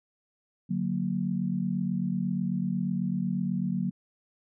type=chord; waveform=sine; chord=D augmented; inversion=none; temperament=equal; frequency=146.83 / 185 / 233.1 Hz; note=D3 / F#3 / A#3; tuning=0 / 0 / 0 cents; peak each=-34 / -28 / -32 dBFS; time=0.69-3.91 s; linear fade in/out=20 ms; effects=none